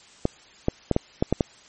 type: clicks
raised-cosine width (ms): 2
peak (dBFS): -6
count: 7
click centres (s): 0.254 / 0.684 / 0.913 / 0.964 / 1.225 / 1.326 / 1.408
effects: white hiss -51 dBFS RMS until 1.68 s + MP3 32 kbps